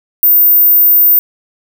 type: tone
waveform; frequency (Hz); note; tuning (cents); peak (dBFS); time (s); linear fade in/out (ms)
sine; 14540; A#9; -44; -4; 0.23-1.19; 0
effects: none